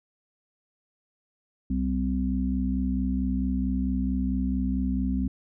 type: harmonic tone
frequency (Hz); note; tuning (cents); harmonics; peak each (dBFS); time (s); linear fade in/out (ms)
64.5; C2; -24; 1 / 3 / 4; -28 / -28 / -28; 1.7-5.28; 5
effects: none